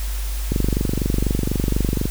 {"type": "click train", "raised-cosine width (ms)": 3, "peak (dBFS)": -7, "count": 38, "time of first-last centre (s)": [0.52, 2.055], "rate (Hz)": 24.1, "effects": ["added 50 Hz sine -22 dBFS peak until 2.1 s", "white hiss -35 dBFS RMS until 2.1 s"]}